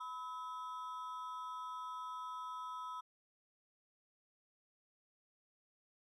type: ring-modulated tone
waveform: triangle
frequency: 1144 Hz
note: D6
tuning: 46 cents flat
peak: -37 dBFS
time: 0-3.01 s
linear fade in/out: 10 ms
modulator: 146 Hz
effects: MP3 96 kbps